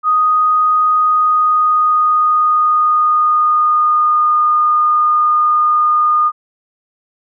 sine tone with pitch glide, 1244.5 to 1221.7 Hz, D#6 to D#6, 0 to -32 cents, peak -9 dBFS, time 0.03-6.32 s, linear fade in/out 50 ms, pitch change -32 cents, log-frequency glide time 0.95-4.41 s, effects none

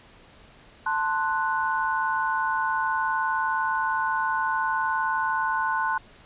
sine chord, F# diminished, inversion first, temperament equal with one note detuned, 887.1 / 1046.5 / 1480 Hz, A5 / C6 / F#6, +14 / 0 / 0 cents, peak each -27 dBFS, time 0.86-5.98 s, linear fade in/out 5 ms, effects pink hiss -52 dBFS RMS until 6.25 s + resampled to 8000 Hz

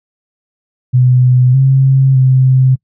sine tone with pitch steps, 126.1 / 134 / 130.4 Hz, B2 / C3 / C3, +36 / +42 / -5 cents, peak -5 dBFS, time 0.93-2.76 s, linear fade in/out 20 ms, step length 610 ms, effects noise-tail reverb RT60 0.1 s tail -25 dB re dry

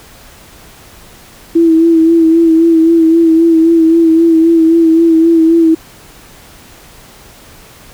sine tone with vibrato, 328.4 Hz, E4, 6 cents flat, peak -4 dBFS, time 1.55-5.75 s, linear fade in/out 10 ms, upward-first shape sine, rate 3.8 Hz, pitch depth 36 cents each way, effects pink hiss -38 dBFS RMS until 7.93 s

